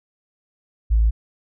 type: tone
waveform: sine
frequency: 55 Hz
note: A1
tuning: in tune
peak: -12 dBFS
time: 0.9-1.11 s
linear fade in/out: 20 ms
effects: tanh soft clip ceiling -9 dBFS